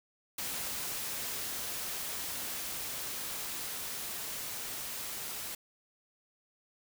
white noise with level ramp, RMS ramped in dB -37 to -40 dBFS, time 0.38-5.55 s, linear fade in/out 5 ms, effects none

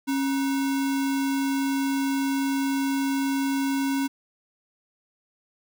sine tone with sample-and-hold, 273.1 Hz, C#4, 26 cents flat, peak -22 dBFS, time 0.07-4.08 s, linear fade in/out 20 ms, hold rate 1225 Hz, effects none

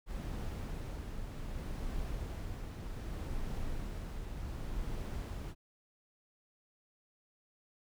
brown noise with tremolo, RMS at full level -38 dBFS, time 0.06-5.55 s, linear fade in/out 50 ms, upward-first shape triangle, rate 0.65 Hz, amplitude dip 35%, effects none

